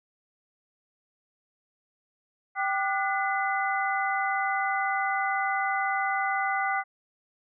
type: tone cluster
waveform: sine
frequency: 781 / 1193 / 1465 / 2019 Hz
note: G5 / D6 / F#6 / B6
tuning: -7 / +27 / -18 / +38 cents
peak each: -28 / -32 / -31 / -31 dBFS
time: 2.55-6.84 s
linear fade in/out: 50 ms
effects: none